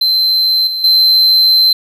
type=tone with level steps; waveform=triangle; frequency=4093 Hz; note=C8; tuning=39 cents flat; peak=-8 / -15 / -5 dBFS; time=0.01-1.73 s; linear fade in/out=5 ms; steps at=0.67 / 0.84 s; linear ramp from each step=2 ms; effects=none